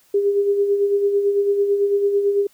sine tone with tremolo, 402.8 Hz, G4, 47 cents sharp, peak -13 dBFS, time 0.14-2.47 s, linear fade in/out 5 ms, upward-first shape sine, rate 9 Hz, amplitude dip 50%, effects white hiss -57 dBFS RMS until 2.53 s

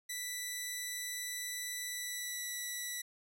10% pulse tone with pitch glide, 1975.5 to 1959.6 Hz, B6 to B6, 0 to -14 cents, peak -29 dBFS, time 0.09-3.02 s, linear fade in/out 10 ms, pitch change -14 cents, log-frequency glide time 1.83-2.57 s, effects none

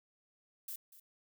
violet noise with echo, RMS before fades -43 dBFS, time 0.68-0.76 s, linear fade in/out 5 ms, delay 240 ms, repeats 1, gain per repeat -15 dB, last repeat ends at 1 s, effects none

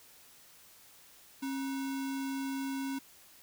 sine tone with sample-and-hold, 270.4 Hz, C#4, 43 cents flat, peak -33 dBFS, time 1.42-2.99 s, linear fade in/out 10 ms, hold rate 1225 Hz, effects white hiss -58 dBFS RMS until 3.42 s

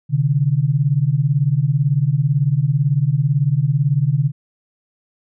sine beating tone pair, 130.81 / 148.81 Hz, C3 / D3, 0 / +23 cents, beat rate 18 Hz, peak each -17 / -16 dBFS, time 0.09-4.32 s, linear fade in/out 50 ms, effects none

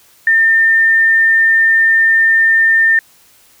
sine tone, 1805 Hz, A6, 44 cents sharp, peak -7 dBFS, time 0.27-2.99 s, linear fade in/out 2 ms, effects white hiss -48 dBFS RMS until 3.6 s

